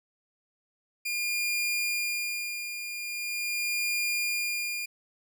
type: tone with tremolo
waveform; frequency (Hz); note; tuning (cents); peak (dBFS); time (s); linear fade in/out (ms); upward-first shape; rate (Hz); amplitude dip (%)
sawtooth; 2414; D7; +47; -23; 1.05-4.86; 10; sine; 0.42; 60
effects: none